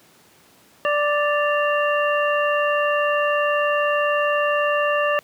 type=harmonic tone with a mistuned harmonic; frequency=587.3 Hz; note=D5; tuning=in tune; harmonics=1 / 2 / 3 / 5; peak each=-20 / -23 / -25 / -27 dBFS; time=0.85-5.19 s; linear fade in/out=0 ms; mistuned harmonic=5; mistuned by=-99 cents; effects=pink hiss -53 dBFS RMS until 5.23 s + high-pass 150 Hz 12 dB/octave